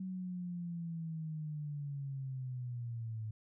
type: linear sweep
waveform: sine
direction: down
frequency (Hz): 188.6 to 107.7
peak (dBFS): -38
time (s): 0-3.31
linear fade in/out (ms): 5
effects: none